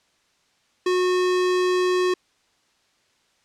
square tone, 364.4 Hz, F#4, 26 cents flat, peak -19 dBFS, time 0.86-2.14 s, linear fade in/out 5 ms, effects white hiss -64 dBFS RMS until 3.44 s + low-pass 6000 Hz 12 dB/octave

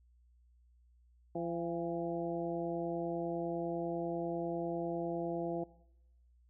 harmonic tone with a mistuned harmonic, 170 Hz, F3, 46 cents flat, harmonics 1 / 2 / 3 / 4 / 5, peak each -42 / -38 / -42 / -41 / -48 dBFS, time 1.35-5.64 s, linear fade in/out 5 ms, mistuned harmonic 5, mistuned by -63 cents, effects noise-tail reverb RT60 0.9 s tail -20 dB re dry + added 60 Hz sine -63 dBFS peak until 6.49 s

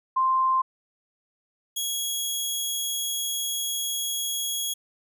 sine / 15% pulse tone pair in turn, 1046.5 / 3322 Hz, C6 / G#7, 0 / 0 cents, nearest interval octave + minor sixth, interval 2000 cents, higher second, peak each -19 dBFS, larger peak neither, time 0.16-0.62 / 1.76-4.74 s, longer second, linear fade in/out 10 ms, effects none

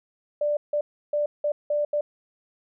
sine tone bursts at uneven times, 590 Hz, D5, 8 cents sharp, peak -21 dBFS, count 6, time 0.41-0.57 / 0.73-0.81 / 1.13-1.26 / 1.44-1.52 / 1.7-1.85 / 1.93-2.01 s, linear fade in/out 5 ms, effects none

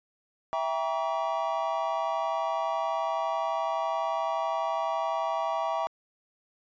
triangle chord, E diminished seventh, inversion none, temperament just, 659.3 / 791.1 / 949.3 / 1139.2 Hz, E5 / G5 / Bb5 / Db6, 0 / +16 / +31 / +47 cents, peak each -29 / -31 / -31 / -32 dBFS, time 0.53-5.87 s, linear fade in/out 0 ms, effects resampled to 16000 Hz

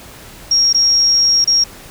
sine tone with dropouts, 5588 Hz, F8, in tune, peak -9 dBFS, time 0.51-1.64 s, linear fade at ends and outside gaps 5 ms, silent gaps 0.729-0.745 / 1.444-1.474 s, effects pink hiss -37 dBFS RMS until 1.9 s

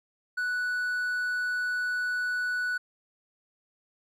triangle tone, 1480 Hz, F#6, in tune, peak -25 dBFS, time 0.37-2.78 s, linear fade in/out 10 ms, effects none

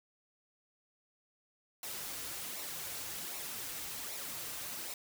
white noise with flanger, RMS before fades -42 dBFS, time 1.83-4.94 s, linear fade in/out 2 ms, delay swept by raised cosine 0.62 to 5.42 ms, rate 1.3 Hz, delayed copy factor -0.5, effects none

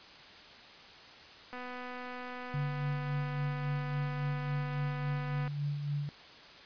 click train, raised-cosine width 0.5 ms, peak -29 dBFS, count 984, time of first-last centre 1.53-5.478 s, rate 249 Hz
sine tone with tremolo, 144.7 Hz, D3, 25 cents flat, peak -30 dBFS, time 2.54-6.09 s, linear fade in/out 0 ms, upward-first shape sine, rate 3.6 Hz, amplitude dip 45%
effects white hiss -52 dBFS RMS until 6.65 s + resampled to 11025 Hz

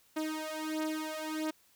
sawtooth beating tone pair, 311.1 / 312.6 Hz, D#4 / D#4, 0 / +8 cents, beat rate 1.5 Hz, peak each -33 / -33 dBFS, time 0.16-1.51 s, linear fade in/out 10 ms, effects white hiss -66 dBFS RMS until 1.75 s

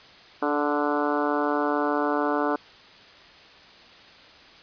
harmonic tone with a mistuned harmonic, 146.83 Hz, D3, in tune, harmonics 2 / 3 / 4 / 5 / 6 / 7 / 8 / 9 / 10, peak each -27 / -29 / -30 / -31 / -32 / -32 / -33 / -34 / -34 dBFS, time 0.42-2.56 s, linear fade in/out 5 ms, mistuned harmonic 3, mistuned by -18 cents, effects white hiss -49 dBFS RMS until 4.62 s + resampled to 11025 Hz

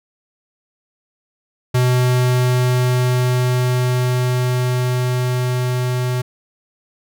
square tone with level ramp, 125.4 Hz, B2, 27 cents sharp, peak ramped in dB -13 to -18 dBFS, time 1.74-6.22 s, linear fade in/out 10 ms, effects none

